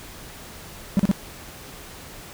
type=tone bursts; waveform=triangle; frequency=196 Hz; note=G3; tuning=in tune; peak=-12 dBFS; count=3; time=0.97-1.114 s; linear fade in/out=0 ms; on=24 ms; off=36 ms; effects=pink hiss -41 dBFS RMS until 2.33 s